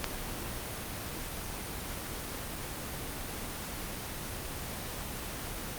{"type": "click", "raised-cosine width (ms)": 0.2, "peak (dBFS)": -12, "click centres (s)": 0.043, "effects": ["pink hiss -38 dBFS RMS until 5.78 s", "Opus 24 kbps"]}